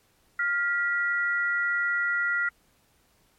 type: tone pair together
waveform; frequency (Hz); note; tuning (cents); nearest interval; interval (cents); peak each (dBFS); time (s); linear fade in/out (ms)
sine; 1406 / 1947.4; F6 / B6; +11 / -25; tritone; 564; -25 / -27; 0.39-2.49; 5
effects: pink hiss -65 dBFS RMS until 3.38 s + MP3 64 kbps